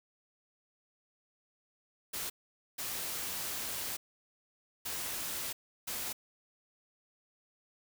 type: noise bursts at uneven times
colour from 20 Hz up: white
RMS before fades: -38 dBFS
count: 4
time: 2.13-2.3 / 2.78-3.97 / 4.85-5.53 / 5.87-6.13 s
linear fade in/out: 10 ms
effects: none